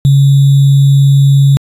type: tone with sample-and-hold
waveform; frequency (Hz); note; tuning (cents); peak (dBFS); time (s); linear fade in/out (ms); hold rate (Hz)
sine; 138.59; C#3; 0; -3; 0.05-1.57; 0; 3675
effects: resampled to 32000 Hz